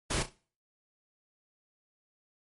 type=noise with echo; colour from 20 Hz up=pink; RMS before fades=-30 dBFS; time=0.1-0.23 s; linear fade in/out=10 ms; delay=33 ms; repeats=3; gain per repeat=-11 dB; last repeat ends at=0.329 s; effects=noise-tail reverb RT60 0.4 s tail -20 dB re dry + MP3 48 kbps